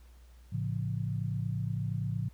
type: chord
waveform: sine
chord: A augmented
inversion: none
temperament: equal with one note detuned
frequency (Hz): 110 / 138.59 / 171.42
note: A2 / C#3 / E#3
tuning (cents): 0 / 0 / -32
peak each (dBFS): -33 / -35 / -37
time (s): 0.52-2.29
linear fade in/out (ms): 10
effects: added 60 Hz sine -52 dBFS peak until 2.33 s + pink hiss -66 dBFS RMS until 2.33 s